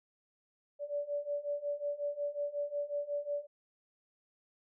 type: beating tone pair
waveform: sine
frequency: 576 / 581.5 Hz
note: D5 / D5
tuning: -34 / -17 cents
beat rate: 5.5 Hz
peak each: -38 / -36 dBFS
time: 0.79-3.47 s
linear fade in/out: 50 ms
effects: none